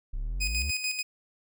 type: exponential sweep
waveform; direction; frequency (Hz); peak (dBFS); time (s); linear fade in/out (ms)
triangle; up; 30.87 to 78.4; -27; 0.13-0.71; 10
type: tone with tremolo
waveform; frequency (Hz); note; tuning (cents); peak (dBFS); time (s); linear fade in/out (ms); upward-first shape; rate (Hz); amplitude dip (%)
20% pulse; 2500; D#7; +8; -22; 0.4-1.03; 20; square; 6.8; 55
effects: none